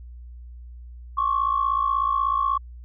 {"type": "tone pair together", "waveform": "sine", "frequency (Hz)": [1080.6, 1137], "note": ["C#6", "C#6"], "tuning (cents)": [-44, 44], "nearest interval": "minor second", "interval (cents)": 88, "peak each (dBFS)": -22, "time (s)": [1.17, 2.58], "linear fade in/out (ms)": 10, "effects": ["tanh soft clip ceiling -12 dBFS", "added 60 Hz sine -38 dBFS peak until 2.84 s"]}